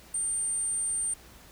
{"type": "tone", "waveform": "sine", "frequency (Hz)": 8850, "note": "C#9", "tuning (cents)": -4, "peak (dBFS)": -27, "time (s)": [0.14, 1.14], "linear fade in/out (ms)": 5, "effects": ["added 60 Hz sine -57 dBFS peak until 1.51 s", "pink hiss -53 dBFS RMS until 1.51 s"]}